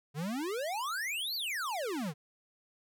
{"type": "exponential two-way sweep", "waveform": "square", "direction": "up then down", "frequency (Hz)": [137.1, 4680, 137.1], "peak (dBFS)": -34, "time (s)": [0.14, 2.14], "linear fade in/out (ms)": 50, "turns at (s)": 1.35, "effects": []}